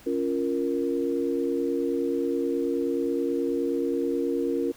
sine chord, Bb minor, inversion first, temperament equal with one note detuned, 277.2 / 346.6 / 466.2 Hz, Db4 / F4 / Bb4, 0 / -13 / 0 cents, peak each -28 dBFS, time 0.06-4.72 s, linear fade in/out 10 ms, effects pink hiss -52 dBFS RMS until 4.76 s

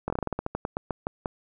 slowing click train, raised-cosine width 1 ms, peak -14 dBFS, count 16, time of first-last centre 0.08-1.258 s, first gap 21 ms, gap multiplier 1.17, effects none

